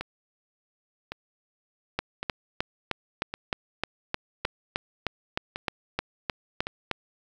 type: two click trains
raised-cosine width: 0.3 ms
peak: -10 / -16 dBFS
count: 17 / 7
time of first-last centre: 1.99-6.913 / 0.01-6.669 s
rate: 3.25 / 0.901 Hz
effects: 8-bit